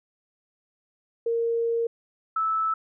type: tone pair in turn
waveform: sine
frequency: 463.3 / 1310.4 Hz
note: A#4 / E6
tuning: -11 / -11 cents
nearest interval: octave + tritone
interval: 1800 cents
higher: second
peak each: -22 dBFS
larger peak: neither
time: 1.26-1.87 / 2.36-2.74 s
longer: first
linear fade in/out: 5 ms
effects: none